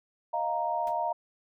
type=chord; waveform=sine; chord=Eb suspended second; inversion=none; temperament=equal; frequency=622.3 / 698.5 / 932.3 Hz; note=Eb5 / F5 / Bb5; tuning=0 / 0 / 0 cents; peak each=-34 / -31 / -30 dBFS; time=0.33-1.13 s; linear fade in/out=10 ms
type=noise with exponential decay; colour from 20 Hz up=pink; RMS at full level=-45 dBFS; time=0.87-0.97 s; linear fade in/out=2 ms; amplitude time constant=20 ms
effects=none